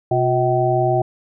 harmonic tone with a mistuned harmonic, 127.3 Hz, C3, 47 cents flat, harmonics 1 / 3 / 5 / 6, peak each -20 / -20 / -20 / -20 dBFS, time 0.11-1.02 s, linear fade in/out 5 ms, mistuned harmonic 3, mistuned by -97 cents, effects none

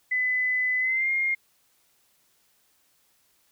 sine tone with pitch glide, 2008 to 2127 Hz, B6 to C7, +28 to +28 cents, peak -22 dBFS, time 0.11-1.35 s, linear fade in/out 10 ms, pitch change +100 cents, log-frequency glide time 0.79-1.1 s, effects white hiss -66 dBFS RMS until 3.51 s

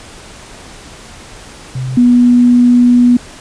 sine tone pair in turn, 129 / 244 Hz, C3 / B3, -24 / -21 cents, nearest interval major seventh, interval 1103 cents, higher second, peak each -16 / -4 dBFS, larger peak second, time 1.75-1.97 / 1.97-3.17 s, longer second, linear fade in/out 5 ms, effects pink hiss -34 dBFS RMS until 3.4 s + resampled to 22050 Hz

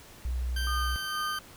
sine tone, 61.74 Hz, B1, in tune, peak -28 dBFS, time 0.25-0.96 s, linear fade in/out 0 ms
20% pulse tone with pitch glide, 1565 to 1549.7 Hz, G6 to G6, -3 to -20 cents, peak -28 dBFS, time 0.56-1.39 s, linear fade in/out 5 ms, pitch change -17 cents, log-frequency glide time 0.67-0.82 s
sine tone with tremolo, 1219 Hz, D#6, 36 cents flat, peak -30 dBFS, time 0.67-1.39 s, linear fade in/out 0 ms, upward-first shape sine, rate 2.2 Hz, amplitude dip 75%
effects pink hiss -51 dBFS RMS until 1.56 s

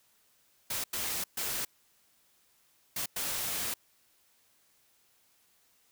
white noise bursts at uneven times, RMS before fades -34 dBFS, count 5, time 0.7-0.84 / 0.93-1.24 / 1.37-1.65 / 2.96-3.06 / 3.16-3.74 s, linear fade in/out 5 ms, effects white hiss -68 dBFS RMS until 5.91 s

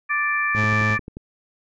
harmonic tone, 587.3 Hz, D5, in tune, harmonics 2 / 3 / 4, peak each -25 / -22 / -25 dBFS, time 0.09-0.99 s, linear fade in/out 20 ms
30% pulse tone, 107 Hz, A2, 48 cents flat, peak -18 dBFS, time 0.54-0.98 s, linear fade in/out 50 ms
click train, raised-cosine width 3 ms, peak -21 dBFS, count 8, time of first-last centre 0.55-1.169 s, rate 11.3 Hz
effects resampled to 16000 Hz

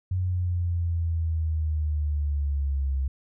sine exponential sweep, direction down, 92.5 to 66.5 Hz, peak -23 dBFS, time 0.11-3.08 s, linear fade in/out 5 ms, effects none

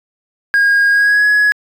triangle tone with pitch glide, 1630 to 1680.7 Hz, G#6 to G#6, -33 to +20 cents, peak -6 dBFS, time 0.54-1.52 s, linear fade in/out 0 ms, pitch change +53 cents, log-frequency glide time 0.9-1.26 s, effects tanh soft clip ceiling -2 dBFS

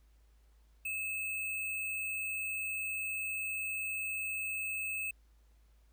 sine tone with sample-and-hold, 2600 Hz, E7, 24 cents flat, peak -34 dBFS, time 0.85-5.11 s, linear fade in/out 5 ms, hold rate 11025 Hz, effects added 54 Hz sine -61 dBFS peak until 5.92 s + pink hiss -75 dBFS RMS until 5.92 s

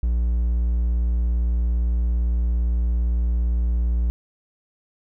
triangle tone, 58.8 Hz, A#1, 16 cents sharp, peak -16 dBFS, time 0.03-4.1 s, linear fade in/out 0 ms, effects none

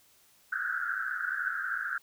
white band-pass noise, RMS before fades -33 dBFS, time 0.52-1.98 s, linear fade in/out 2 ms, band 1400 to 1600 Hz, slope 96 dB/octave, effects white hiss -63 dBFS RMS until 2.02 s

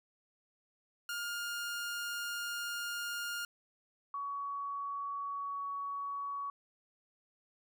sawtooth / sine tone pair in turn, 1413 / 1125.1 Hz, F6 / C#6, +20 / +25 cents, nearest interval major third, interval 395 cents, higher first, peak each -33 / -36 dBFS, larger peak first, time 1.09-3.45 / 4.14-6.5 s, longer neither, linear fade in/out 2 ms, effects none

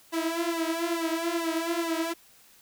sawtooth tone with flanger, 332.5 Hz, E4, 15 cents sharp, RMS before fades -29 dBFS, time 0.12-2.14 s, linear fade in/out 20 ms, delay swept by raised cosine 1.9 to 7.3 ms, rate 2.3 Hz, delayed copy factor +1, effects white hiss -57 dBFS RMS until 2.61 s

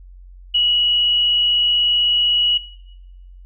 sine tone with frequency modulation, 2919 Hz, F#7, 24 cents flat, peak -13 dBFS, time 0.54-2.58 s, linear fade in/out 10 ms, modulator 123 Hz, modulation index 0.21, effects noise-tail reverb RT60 1.0 s tail -22 dB re dry + added 45 Hz sine -38 dBFS peak until 3.45 s

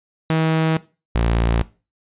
sawtooth tone pair in turn, 160.1 / 57.33 Hz, D#3 / A#1, +50 / -28 cents, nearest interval octave + tritone, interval 1778 cents, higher first, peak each -12 dBFS, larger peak neither, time 0.3-0.77 / 1.15-1.62 s, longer neither, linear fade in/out 0 ms, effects noise-tail reverb RT60 0.3 s tail -18 dB re dry + resampled to 8000 Hz

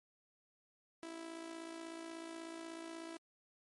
sawtooth tone with amplitude modulation, 329.6 Hz, E4, in tune, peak -39 dBFS, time 1.03-3.17 s, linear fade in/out 0 ms, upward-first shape sine, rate 56.4 Hz, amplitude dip 60%, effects MP3 48 kbps

